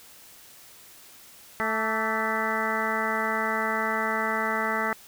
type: harmonic tone with a mistuned harmonic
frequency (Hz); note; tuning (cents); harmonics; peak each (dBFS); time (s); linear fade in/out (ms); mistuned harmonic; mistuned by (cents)
220; A3; 0; 1 / 2 / 3 / 4 / 5 / 6 / 7 / 8 / 9; -34 / -34 / -34 / -32 / -34 / -31 / -35 / -34 / -31; 1.6-4.93; 0; 5; +65
effects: white hiss -50 dBFS RMS until 5.07 s